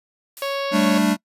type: noise with exponential decay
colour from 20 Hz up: blue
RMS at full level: -35 dBFS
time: 0.37-1.06 s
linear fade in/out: 0 ms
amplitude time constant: 150 ms
type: harmonic tone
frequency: 554.4 Hz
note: C#5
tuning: in tune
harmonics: 1 / 2 / 3 / 4 / 5 / 6 / 7 / 8 / 9 / 10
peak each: -24 / -29 / -35 / -35 / -34 / -37 / -38 / -39 / -42 / -40 dBFS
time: 0.42-0.98 s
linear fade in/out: 2 ms
type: chord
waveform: square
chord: G suspended second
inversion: none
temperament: equal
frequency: 196 / 220 / 293.7 Hz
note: G3 / A3 / D4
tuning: 0 / 0 / 0 cents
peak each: -21 dBFS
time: 0.71-1.17 s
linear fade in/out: 50 ms
effects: noise-tail reverb RT60 0.1 s tail -26 dB re dry + resampled to 32000 Hz